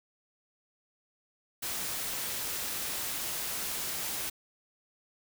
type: noise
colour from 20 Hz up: white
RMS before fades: -35 dBFS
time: 1.62-4.3 s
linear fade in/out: 10 ms
effects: none